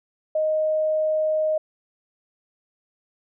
sine tone, 622.3 Hz, D#5, in tune, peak -19 dBFS, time 0.35-1.58 s, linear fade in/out 5 ms, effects none

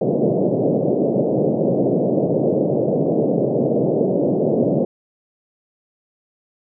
white band-pass noise, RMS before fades -18 dBFS, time 0.01-4.85 s, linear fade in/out 2 ms, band 130 to 600 Hz, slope 48 dB/octave, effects none

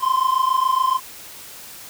triangle tone pair together, 1028 / 1055.1 Hz, C6 / C6, -31 / +14 cents, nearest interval unison, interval 45 cents, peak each -17 dBFS, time 0-1 s, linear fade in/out 50 ms, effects white hiss -39 dBFS RMS until 1.89 s

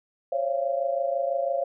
sine tone cluster, 538 / 564 / 686 Hz, C5 / C#5 / F5, +48 / +30 / -31 cents, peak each -28 dBFS, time 0.32-1.64 s, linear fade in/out 5 ms, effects none

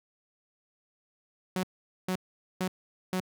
sawtooth tone bursts, 185 Hz, F#3, in tune, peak -24 dBFS, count 4, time 1.56-3.202 s, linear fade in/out 2 ms, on 73 ms, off 450 ms, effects none

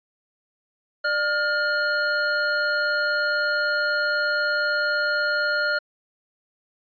square tone pair together, 596 / 1420.2 Hz, D5 / F6, +25 / +29 cents, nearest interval octave + minor third, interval 1504 cents, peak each -28 / -22 dBFS, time 1.04-5.79 s, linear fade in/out 10 ms, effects resampled to 11025 Hz

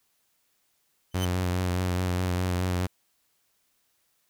sawtooth tone with exponential growth, 3057 Hz, G7, 44 cents flat, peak -26 dBFS, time 1.11-1.25 s, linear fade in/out 5 ms, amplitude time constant 29 ms
sawtooth tone with vibrato, 90.6 Hz, F#2, 36 cents flat, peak -21 dBFS, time 1.14-2.87 s, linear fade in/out 10 ms, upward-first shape sine, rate 4.8 Hz, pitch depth 32 cents each way
effects white hiss -71 dBFS RMS until 4.29 s

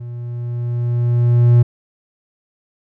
triangle tone with level ramp, 120 Hz, B2, 49 cents flat, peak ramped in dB -25 to -4 dBFS, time 0-1.63 s, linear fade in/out 10 ms, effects none

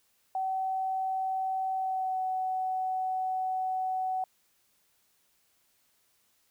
sine tone with pitch glide, 760 to 750 Hz, F#5 to F#5, +46 to +23 cents, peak -28 dBFS, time 0.35-4.24 s, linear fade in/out 2 ms, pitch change -23 cents, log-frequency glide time 1.75-2.2 s, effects white hiss -70 dBFS RMS until 6.5 s

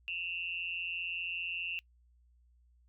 sine tone with amplitude modulation, 2718 Hz, F7, 48 cents flat, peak -31 dBFS, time 0.08-1.79 s, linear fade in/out 0 ms, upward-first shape sine, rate 175 Hz, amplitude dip 90%, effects noise-tail reverb RT60 0.1 s tail -24 dB re dry + added 60 Hz sine -63 dBFS peak until 2.88 s

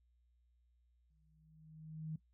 sine tone with exponential growth, 157.1 Hz, D#3, 17 cents sharp, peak -38 dBFS, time 1.1-2.16 s, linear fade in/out 5 ms, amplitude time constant 230 ms, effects noise-tail reverb RT60 0.1 s tail -17 dB re dry + added 60 Hz sine -70 dBFS peak until 2.33 s

